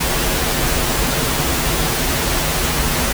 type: noise with comb filter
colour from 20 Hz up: pink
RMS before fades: -18 dBFS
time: 0-3.13 s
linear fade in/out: 10 ms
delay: 10 ms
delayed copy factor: -0.65
effects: none